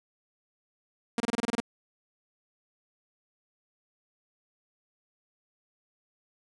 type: tone bursts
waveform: sawtooth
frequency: 233.6 Hz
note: A#3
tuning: 4 cents sharp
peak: -22 dBFS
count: 9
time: 1.18-1.602 s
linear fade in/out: 2 ms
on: 22 ms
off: 28 ms
effects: resampled to 24000 Hz